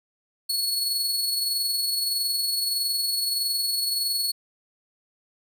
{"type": "tone with amplitude modulation", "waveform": "sawtooth", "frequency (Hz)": 4378, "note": "C#8", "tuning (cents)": -22, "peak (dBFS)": -19, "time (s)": [0.49, 4.32], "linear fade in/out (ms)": 10, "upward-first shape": "sine", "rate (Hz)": 21.6, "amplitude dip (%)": 35, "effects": []}